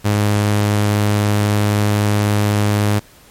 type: tone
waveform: sawtooth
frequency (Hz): 103.83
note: G#2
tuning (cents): 0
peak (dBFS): -9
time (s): 0.04-3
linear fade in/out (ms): 20
effects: pink hiss -46 dBFS RMS until 3.3 s + MP3 64 kbps